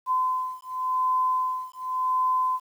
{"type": "beating tone pair", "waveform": "sine", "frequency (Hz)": [1022, 1022.9], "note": ["C6", "C6"], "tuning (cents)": [-41, -39], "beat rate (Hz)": 0.9, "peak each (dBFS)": -26, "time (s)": [0.06, 2.6], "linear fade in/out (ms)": 50, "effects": ["9-bit"]}